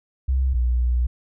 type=tone pair in turn; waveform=sine; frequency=65.41 / 60.82 Hz; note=C2 / B1; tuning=0 / -26 cents; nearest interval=minor second; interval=126 cents; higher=first; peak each=-17 / -17 dBFS; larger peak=neither; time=0.28-0.54 / 0.54-1.07 s; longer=second; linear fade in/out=10 ms; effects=none